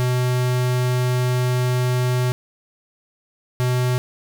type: tone pair in turn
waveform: square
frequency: 125.3 / 125.3 Hz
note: B2 / B2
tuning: +25 / +25 cents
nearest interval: unison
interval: 0 cents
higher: neither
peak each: -18 dBFS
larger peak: neither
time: 0-2.32 / 3.6-3.98 s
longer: first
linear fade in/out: 0 ms
effects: none